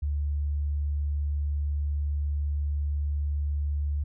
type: tone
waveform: sine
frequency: 72.8 Hz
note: D2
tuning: 15 cents flat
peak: -25 dBFS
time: 0.02-4.04 s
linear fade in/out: 10 ms
effects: none